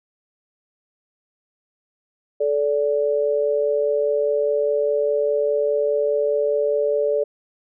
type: tone pair together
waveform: sine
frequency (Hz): 435.1 / 580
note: A4 / D5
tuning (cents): -19 / -22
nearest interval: perfect fourth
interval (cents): 497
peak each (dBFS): -20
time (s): 2.4-7.24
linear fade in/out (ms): 10
effects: none